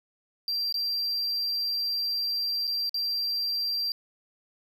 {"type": "tone with dropouts", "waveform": "triangle", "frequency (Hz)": 4721, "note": "D8", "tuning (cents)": 8, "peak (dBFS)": -25, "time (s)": [0.48, 3.92], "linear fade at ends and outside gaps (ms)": 1, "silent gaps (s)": [[0.725, 0.742], [2.671, 2.676], [2.894, 2.943]], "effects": []}